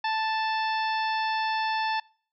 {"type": "harmonic tone", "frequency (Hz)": 880, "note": "A5", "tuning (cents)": 0, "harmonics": [1, 2, 3, 4, 5, 6], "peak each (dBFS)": [-26, -32, -36, -38, -40, -42], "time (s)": [0.04, 2], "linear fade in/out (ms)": 5, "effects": ["noise-tail reverb RT60 0.5 s tail -26 dB re dry"]}